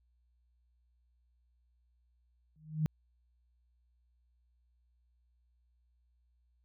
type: tone with exponential growth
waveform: sine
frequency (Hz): 155.4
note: D#3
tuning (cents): -2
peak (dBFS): -24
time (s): 2.56-2.86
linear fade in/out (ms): 0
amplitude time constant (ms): 64
effects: added 60 Hz sine -69 dBFS peak until 6.64 s